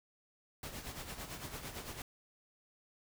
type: noise with tremolo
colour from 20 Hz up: pink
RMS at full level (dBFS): -43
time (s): 0.63-2.02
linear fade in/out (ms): 2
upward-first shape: sine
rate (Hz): 8.9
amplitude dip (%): 60
effects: none